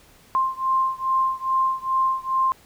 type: beating tone pair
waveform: sine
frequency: 1052 / 1054.4 Hz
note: C6 / C6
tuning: +9 / +13 cents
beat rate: 2.4 Hz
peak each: -22 / -23 dBFS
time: 0.35-2.52 s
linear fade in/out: 0 ms
effects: pink hiss -53 dBFS RMS until 2.65 s